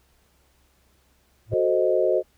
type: tone with exponential growth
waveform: triangle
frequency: 110 Hz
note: A2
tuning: in tune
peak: -19 dBFS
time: 1.46-1.54 s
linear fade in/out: 5 ms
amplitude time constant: 17 ms
type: chord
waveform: sine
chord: F# diminished seventh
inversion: none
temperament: equal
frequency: 370 / 440 / 523.3 / 622.3 Hz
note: F#4 / A4 / C5 / Eb5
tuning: 0 / 0 / 0 / 0 cents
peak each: -23 / -26 / -23 / -23 dBFS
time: 1.51-2.23 s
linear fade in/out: 50 ms
effects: added 66 Hz sine -64 dBFS peak until 2.37 s + pink hiss -64 dBFS RMS until 2.37 s